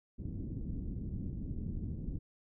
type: low-pass noise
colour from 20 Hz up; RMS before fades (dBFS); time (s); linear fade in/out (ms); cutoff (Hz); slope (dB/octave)
pink; -39; 0.18-2.19; 20; 280; 24
effects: none